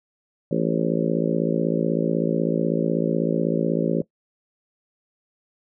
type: harmonic tone with a mistuned harmonic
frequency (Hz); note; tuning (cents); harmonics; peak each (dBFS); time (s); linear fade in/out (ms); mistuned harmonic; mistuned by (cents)
56.1; A1; +34; 3 / 4 / 5 / 6 / 7 / 8 / 9 / 10; -25 / -26 / -27 / -28 / -28 / -29 / -30 / -30; 0.51-4.02; 5; 10; -21
effects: noise-tail reverb RT60 0.1 s tail -19 dB re dry